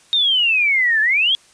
sine exponential two-way sweep, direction down then up, 3729 to 1703 to 3400 Hz, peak -13 dBFS, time 0.13-1.35 s, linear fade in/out 0 ms, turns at 1.01 s, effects white hiss -51 dBFS RMS until 1.53 s + resampled to 22050 Hz

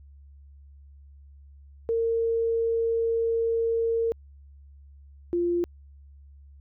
sine tone pair in turn, 458.1 / 347.3 Hz, A#4 / F4, -30 / -10 cents, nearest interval perfect fourth, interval 480 cents, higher first, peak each -22 dBFS, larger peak neither, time 1.89-4.12 / 5.33-5.64 s, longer first, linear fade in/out 0 ms, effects added 70 Hz sine -47 dBFS peak until 6.6 s

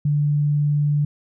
sine tone, 146.83 Hz, D3, in tune, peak -16 dBFS, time 0.05-1.05 s, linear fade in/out 5 ms, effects none

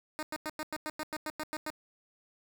10% pulse tone bursts, 307.8 Hz, D#4, 19 cents flat, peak -26 dBFS, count 12, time 0.19-1.703 s, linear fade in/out 0 ms, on 39 ms, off 95 ms, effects none

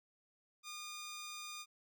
10% pulse tone, 1216 Hz, D#6, 40 cents flat, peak -37 dBFS, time 0.63-1.66 s, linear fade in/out 50 ms, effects none

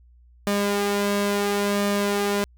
sawtooth tone with flanger, 202.8 Hz, G#3, 41 cents flat, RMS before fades -23 dBFS, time 0.47-2.44 s, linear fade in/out 0 ms, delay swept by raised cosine 1.7 to 3.1 ms, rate 0.72 Hz, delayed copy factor +0.55, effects added 60 Hz sine -50 dBFS peak until 2.57 s

